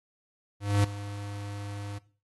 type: tone with ADSR envelope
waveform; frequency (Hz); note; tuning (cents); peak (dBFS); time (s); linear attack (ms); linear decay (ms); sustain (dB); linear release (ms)
square; 101.7; G#2; -36; -20; 0.6-1.99; 240; 7; -16; 15
effects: noise-tail reverb RT60 0.4 s tail -20 dB re dry + AAC 32 kbps